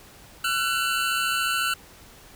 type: tone pair together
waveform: 25% pulse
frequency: 1353 / 1486.9 Hz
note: E6 / F#6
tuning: +45 / +8 cents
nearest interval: major second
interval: 163 cents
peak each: -22 dBFS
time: 0.44-1.74 s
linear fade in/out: 5 ms
effects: pink hiss -49 dBFS RMS until 2.35 s